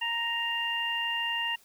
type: harmonic tone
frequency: 932.3 Hz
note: A#5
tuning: in tune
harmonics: 1 / 2 / 3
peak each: -35 / -33 / -30 dBFS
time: 0.01-1.56 s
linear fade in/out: 10 ms
effects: white hiss -60 dBFS RMS until 1.64 s